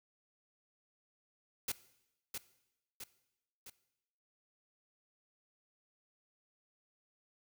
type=noise with echo; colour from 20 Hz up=white; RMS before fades=-36 dBFS; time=1.68-1.72 s; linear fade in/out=5 ms; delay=660 ms; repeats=3; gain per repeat=-5 dB; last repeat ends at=3.7 s; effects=noise-tail reverb RT60 0.9 s tail -18 dB re dry